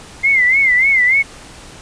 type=tone with vibrato; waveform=sine; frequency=2085 Hz; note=C7; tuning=7 cents flat; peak=-9 dBFS; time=0.23-1.23 s; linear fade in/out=20 ms; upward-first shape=sine; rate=3.4 Hz; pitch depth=110 cents each way; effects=pink hiss -37 dBFS RMS until 1.81 s + resampled to 22050 Hz